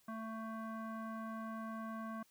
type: tone with low-pass filter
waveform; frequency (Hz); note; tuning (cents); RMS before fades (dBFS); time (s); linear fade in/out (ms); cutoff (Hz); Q
square; 222.6; A3; +20; -44; 0.08-2.23; 5; 1300; 5.5
effects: white hiss -71 dBFS RMS until 2.3 s